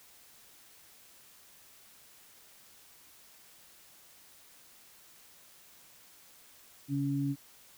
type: tone pair together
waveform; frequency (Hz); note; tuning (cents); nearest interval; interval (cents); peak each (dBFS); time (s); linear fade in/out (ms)
sine; 139.6 / 280.7; C#3 / C#4; +13 / +22; octave; 1209; -32 / -31; 6.88-7.36; 50
effects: white hiss -58 dBFS RMS until 7.77 s